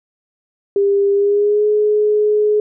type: tone with pitch glide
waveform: sine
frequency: 400 to 421.6 Hz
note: G4 to G#4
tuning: +35 to +26 cents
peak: -11 dBFS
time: 0.76-2.6 s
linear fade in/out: 2 ms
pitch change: +91 cents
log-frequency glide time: 1.13-1.66 s
effects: none